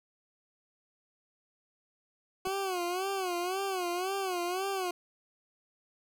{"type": "tone with vibrato", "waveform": "20% pulse", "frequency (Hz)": 370, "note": "F#4", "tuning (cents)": 0, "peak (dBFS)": -26, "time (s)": [2.45, 4.91], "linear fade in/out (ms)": 5, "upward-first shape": "sine", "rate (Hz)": 1.9, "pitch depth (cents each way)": 110}
{"type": "clicks", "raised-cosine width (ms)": 2, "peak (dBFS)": -33, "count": 2, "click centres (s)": [2.469, 2.474]}
{"effects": []}